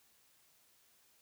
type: silence
effects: white hiss -69 dBFS RMS until 1.21 s